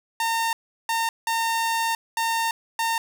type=tone bursts at uneven times; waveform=sawtooth; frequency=912 Hz; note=A#5; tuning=38 cents flat; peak=-18 dBFS; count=5; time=0.2-0.53 / 0.89-1.09 / 1.27-1.95 / 2.17-2.51 / 2.79-2.98 s; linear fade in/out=2 ms; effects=none